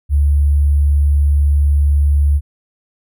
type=tone with sample-and-hold; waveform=sine; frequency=72 Hz; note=D2; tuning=34 cents flat; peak=-9 dBFS; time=0.09-2.41 s; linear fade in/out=50 ms; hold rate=11025 Hz; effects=none